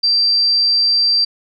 sine tone, 4699 Hz, D8, in tune, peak -11 dBFS, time 0.03-1.25 s, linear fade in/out 10 ms, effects none

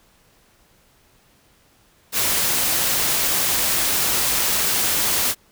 white noise, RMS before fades -20 dBFS, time 2.12-5.35 s, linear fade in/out 50 ms, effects pink hiss -57 dBFS RMS until 5.51 s

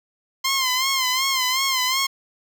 10% pulse tone with vibrato, 1046.5 Hz, C6, in tune, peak -11 dBFS, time 0.44-2.07 s, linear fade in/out 10 ms, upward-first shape sine, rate 2.7 Hz, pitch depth 71 cents each way, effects none

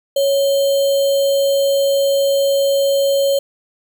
sine tone with sample-and-hold, 554.4 Hz, C#5, in tune, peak -12 dBFS, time 0.16-3.39 s, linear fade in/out 5 ms, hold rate 3675 Hz, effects none

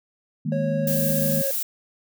sine chord, D# suspended fourth, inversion none, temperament just, 155.56 / 207.4 / 233.3 Hz, D#3 / G#3 / A#3, 0 / -2 / +2 cents, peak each -25 / -29 / -28 dBFS, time 0.45-1.42 s, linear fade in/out 10 ms
triangle tone, 549 Hz, C#5, 17 cents flat, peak -23 dBFS, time 0.52-1.51 s, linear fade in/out 2 ms
violet noise, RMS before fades -26 dBFS, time 0.87-1.63 s, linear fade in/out 5 ms
effects none

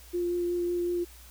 sine tone with vibrato, 350 Hz, F4, 4 cents sharp, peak -26 dBFS, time 0.13-1.05 s, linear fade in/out 20 ms, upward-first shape sine, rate 5.4 Hz, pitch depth 10 cents each way, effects added 60 Hz sine -50 dBFS peak until 1.3 s + white hiss -53 dBFS RMS until 1.3 s

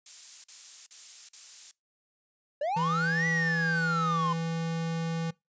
violet noise bursts, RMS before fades -38 dBFS, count 4, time 0.06-1.712 s, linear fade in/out 2 ms, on 380 ms, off 44 ms
triangle linear two-way sweep, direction up then down, 550 to 1975.5 to 1014 Hz, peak -25 dBFS, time 2.61-4.33 s, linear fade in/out 5 ms, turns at 3.27 s
square tone, 164.81 Hz, E3, in tune, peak -30 dBFS, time 2.76-5.31 s, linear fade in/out 10 ms
effects noise-tail reverb RT60 0.2 s tail -23 dB re dry + resampled to 16000 Hz

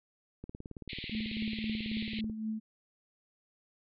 click train, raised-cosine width 3 ms, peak -30 dBFS, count 35, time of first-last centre 0.44-2.298 s, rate 18.3 Hz
pink band-pass noise, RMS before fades -43 dBFS, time 0.89-2.21 s, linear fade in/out 5 ms, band 2000 to 4300 Hz, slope 96 dB/octave
sine tone with tremolo, 218.5 Hz, A3, 12 cents flat, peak -31 dBFS, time 1.11-2.6 s, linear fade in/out 20 ms, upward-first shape triangle, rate 3.8 Hz, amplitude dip 60%
effects none

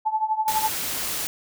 sine tone with tremolo, 870 Hz, A5, 20 cents flat, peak -17 dBFS, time 0.05-0.69 s, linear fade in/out 20 ms, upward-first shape triangle, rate 12 Hz, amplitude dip 90%
white noise, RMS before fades -28 dBFS, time 0.48-1.27 s, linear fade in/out 0 ms
effects none

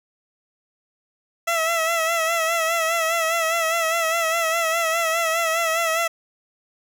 15% pulse tone with vibrato, 659.3 Hz, E5, in tune, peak -13 dBFS, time 1.47-6.08 s, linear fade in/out 10 ms, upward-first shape sine, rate 4.9 Hz, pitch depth 52 cents each way, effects none

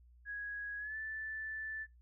sine tone with pitch glide, 1661.2 to 1756.9 Hz, G#6 to A6, 0 to -3 cents, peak -39 dBFS, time 0.25-1.87 s, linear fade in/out 50 ms, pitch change +97 cents, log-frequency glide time 0.78-0.96 s, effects noise-tail reverb RT60 0.2 s tail -24 dB re dry + added 60 Hz sine -59 dBFS peak until 2.01 s

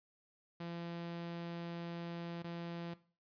sawtooth tone with dropouts, 170.4 Hz, F3, 42 cents flat, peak -38 dBFS, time 0.6-2.94 s, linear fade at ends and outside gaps 5 ms, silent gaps 2.424-2.442 s, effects noise-tail reverb RT60 0.4 s tail -17 dB re dry + resampled to 11025 Hz

